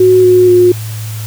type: tone with pitch steps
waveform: sine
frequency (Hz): 369.1 / 363.6 / 358.2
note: F#4 / F#4 / F4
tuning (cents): -4 / -30 / +44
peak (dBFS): -3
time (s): 0-0.72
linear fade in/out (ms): 5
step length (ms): 240
effects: added 109 Hz sine -19 dBFS peak until 1.26 s + white hiss -30 dBFS RMS until 1.26 s